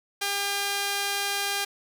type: tone pair together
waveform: 5% pulse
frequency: 401.3 / 802.6 Hz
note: G4 / G5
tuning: +41 / +41 cents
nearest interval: octave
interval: 1200 cents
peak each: -19 dBFS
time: 0.21-1.65 s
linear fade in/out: 10 ms
effects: none